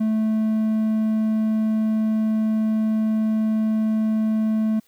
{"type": "tone", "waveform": "triangle", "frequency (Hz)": 218.4, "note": "A3", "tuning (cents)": -13, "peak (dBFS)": -16, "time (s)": [0, 4.8], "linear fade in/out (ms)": 10, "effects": ["white hiss -61 dBFS RMS until 4.87 s"]}